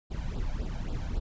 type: noise with flanger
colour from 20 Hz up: brown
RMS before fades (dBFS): -32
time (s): 0.1-1.2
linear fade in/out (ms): 20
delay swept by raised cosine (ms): 0.23 to 1.33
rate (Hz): 3.7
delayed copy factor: +0.8
effects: resampled to 16000 Hz